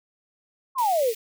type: exponential sweep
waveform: sine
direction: down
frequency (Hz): 1108.7 to 424.2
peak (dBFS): -19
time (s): 0.75-1.14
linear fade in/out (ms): 50
type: high-pass noise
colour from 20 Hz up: white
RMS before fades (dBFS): -37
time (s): 0.78-1.15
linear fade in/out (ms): 5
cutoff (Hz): 1900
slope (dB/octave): 96
effects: none